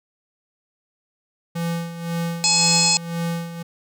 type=tone with tremolo; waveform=square; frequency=168.7 Hz; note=E3; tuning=40 cents sharp; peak=-22 dBFS; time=1.55-3.63 s; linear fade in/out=10 ms; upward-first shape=sine; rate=1.9 Hz; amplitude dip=70%
type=harmonic tone; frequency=852 Hz; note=G#5; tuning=44 cents sharp; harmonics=1 / 3 / 4 / 5 / 6 / 7 / 8 / 9 / 10; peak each=-26 / -24 / -33 / -21 / -21 / -32 / -23 / -22 / -32 dBFS; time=2.44-2.97 s; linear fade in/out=0 ms
effects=none